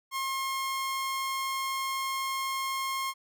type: tone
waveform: sawtooth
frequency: 1072 Hz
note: C6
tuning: 42 cents sharp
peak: -26 dBFS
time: 0.11-3.14 s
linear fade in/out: 50 ms
effects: none